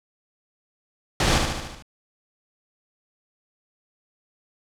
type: noise with echo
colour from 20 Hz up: pink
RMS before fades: -20 dBFS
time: 1.2-1.38 s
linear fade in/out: 2 ms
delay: 74 ms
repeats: 6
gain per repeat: -4 dB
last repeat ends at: 1.824 s
effects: low-pass 7000 Hz 12 dB/octave